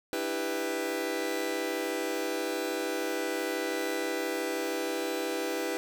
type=chord; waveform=sawtooth; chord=E minor seventh; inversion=third; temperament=just; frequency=296.7 / 329.6 / 395.6 / 494.4 Hz; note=D4 / E4 / G4 / B4; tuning=+18 / 0 / +16 / +2 cents; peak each=-35 / -31 / -31 / -30 dBFS; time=0.13-5.77 s; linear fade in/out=0 ms; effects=none

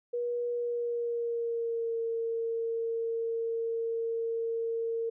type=tone with pitch glide; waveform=sine; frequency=481.1 to 457.8 Hz; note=B4 to A#4; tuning=-45 to -31 cents; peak=-29 dBFS; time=0.13-5.1 s; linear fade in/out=10 ms; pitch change=-86 cents; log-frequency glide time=0.49-1.99 s; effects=none

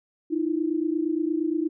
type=tone pair together; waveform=sine; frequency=308.9 / 337.5 Hz; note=D#4 / E4; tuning=-12 / +41 cents; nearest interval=major second; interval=153 cents; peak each=-25 / -26 dBFS; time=0.3-1.69 s; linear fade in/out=20 ms; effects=none

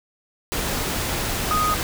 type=tone in noise; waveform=sine; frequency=1244.5 Hz; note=D#6; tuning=in tune; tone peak=-19 dBFS; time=1.51-1.74 s; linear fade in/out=0 ms; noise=pink; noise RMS=-25 dBFS; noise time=0.52-1.83 s; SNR=+3 dB; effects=none

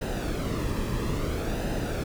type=noise with flanger; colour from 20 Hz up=brown; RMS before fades=-29 dBFS; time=0.01-2.04 s; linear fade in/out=10 ms; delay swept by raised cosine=0.89 to 1.4 ms; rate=0.59 Hz; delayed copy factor=-0.55; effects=none

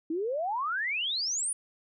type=exponential sweep; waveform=sine; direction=up; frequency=306.7 to 10040 Hz; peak=-28 dBFS; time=0.1-1.53 s; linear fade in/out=5 ms; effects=none

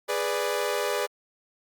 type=chord; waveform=sawtooth; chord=G# diminished; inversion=none; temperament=equal with one note detuned; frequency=413.6 / 493.9 / 587.3 Hz; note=G#4 / B4 / D5; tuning=-7 / 0 / 0 cents; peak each=-26 dBFS; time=0.08-1.07 s; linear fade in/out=20 ms; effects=Opus 48 kbps

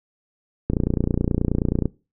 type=click train; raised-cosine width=3 ms; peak=-7 dBFS; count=35; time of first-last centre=0.7-1.856 s; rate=29.4 Hz; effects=noise-tail reverb RT60 0.3 s tail -21 dB re dry

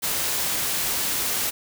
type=noise; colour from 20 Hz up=white; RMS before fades=-25 dBFS; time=0.02-1.51 s; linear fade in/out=20 ms; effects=none

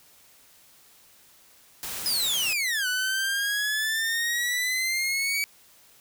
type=noise; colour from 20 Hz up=white; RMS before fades=-34 dBFS; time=1.83-2.53 s; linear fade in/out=0 ms
type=exponential two-way sweep; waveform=sawtooth; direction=down then up; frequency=5120 to 1480 to 2282 Hz; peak=-21 dBFS; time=2.06-5.44 s; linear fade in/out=0 ms; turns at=2.87 s
effects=white hiss -56 dBFS RMS until 6 s

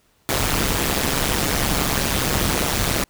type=noise with amplitude modulation; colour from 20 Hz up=pink; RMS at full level=-17 dBFS; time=0.29-3.04 s; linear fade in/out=0 ms; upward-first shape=sine; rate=140 Hz; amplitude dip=90%; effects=pink hiss -61 dBFS RMS until 3.09 s

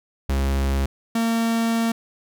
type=tone pair in turn; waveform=45% pulse; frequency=68 / 228.7 Hz; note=C#2 / A#3; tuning=-33 / -33 cents; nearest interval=octave + major sixth; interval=2100 cents; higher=second; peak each=-19 dBFS; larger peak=neither; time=0.29-0.86 / 1.15-1.92 s; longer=second; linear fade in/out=5 ms; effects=none

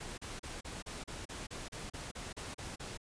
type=noise bursts; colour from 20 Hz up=pink; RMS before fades=-44 dBFS; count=14; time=0-2.975 s; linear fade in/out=10 ms; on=180 ms; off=35 ms; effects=resampled to 22050 Hz

